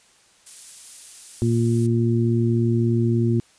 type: noise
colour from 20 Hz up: violet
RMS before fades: -35 dBFS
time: 0.46-1.87 s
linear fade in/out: 10 ms
type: harmonic tone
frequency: 116.54 Hz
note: A#2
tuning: in tune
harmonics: 1 / 2 / 3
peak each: -19 / -22 / -24 dBFS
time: 1.42-3.4 s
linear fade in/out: 0 ms
effects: white hiss -56 dBFS RMS until 3.58 s + resampled to 22050 Hz